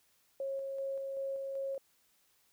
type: tone with tremolo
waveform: sine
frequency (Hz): 544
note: C#5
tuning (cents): -33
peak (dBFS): -34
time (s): 0.4-1.78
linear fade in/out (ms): 2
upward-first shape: square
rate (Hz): 2.6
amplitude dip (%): 25
effects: white hiss -71 dBFS RMS until 2.52 s